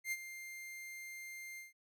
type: tone with ADSR envelope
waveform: 45% pulse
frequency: 2100 Hz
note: C7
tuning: 6 cents sharp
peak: -34 dBFS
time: 0.04-1.73 s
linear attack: 78 ms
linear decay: 43 ms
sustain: -12 dB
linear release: 150 ms
effects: none